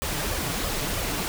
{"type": "noise with flanger", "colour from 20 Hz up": "pink", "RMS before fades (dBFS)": -28, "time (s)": [0.02, 1.28], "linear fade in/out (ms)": 0, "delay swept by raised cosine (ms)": [1.6, 7.1], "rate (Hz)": 3.1, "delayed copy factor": 0.75, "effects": []}